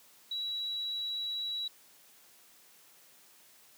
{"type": "tone", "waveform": "sine", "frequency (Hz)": 3904, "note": "B7", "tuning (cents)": -21, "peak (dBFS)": -33, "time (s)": [0.31, 1.68], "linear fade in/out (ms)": 5, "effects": ["white hiss -60 dBFS RMS until 3.77 s", "high-pass 150 Hz 12 dB/octave"]}